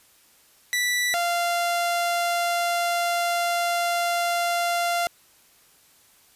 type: tone pair in turn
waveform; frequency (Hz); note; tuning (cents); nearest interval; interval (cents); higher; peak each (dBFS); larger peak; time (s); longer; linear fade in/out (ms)
sawtooth; 1967 / 693; B6 / F5; -7 / -14; octave + tritone; 1807; first; -18; neither; 0.73-1.14 / 1.14-5.07; second; 0
effects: white hiss -57 dBFS RMS until 6.35 s + resampled to 32000 Hz